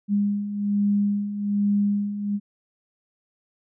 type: beating tone pair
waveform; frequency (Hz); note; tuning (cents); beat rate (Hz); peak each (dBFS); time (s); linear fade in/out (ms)
sine; 202.7 / 203.9; G#3 / G#3; -42 / -32; 1.2; -27 / -21; 0.08-2.4; 50
effects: none